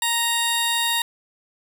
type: tone pair together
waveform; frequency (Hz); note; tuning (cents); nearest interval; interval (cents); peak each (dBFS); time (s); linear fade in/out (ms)
15% pulse; 932.3 / 3729; A#5 / A#7; 0 / 0; 2 octaves; 2400; -16 / -17; 0.02-1.02; 2
effects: none